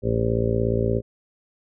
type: harmonic tone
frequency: 57 Hz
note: A#1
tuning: 38 cents flat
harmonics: 1 / 2 / 3 / 4 / 5 / 6 / 7 / 8 / 9 / 10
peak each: -29 / -24 / -33 / -28 / -35 / -34 / -25 / -34 / -28 / -33 dBFS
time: 0.02-1.02 s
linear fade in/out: 50 ms
effects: none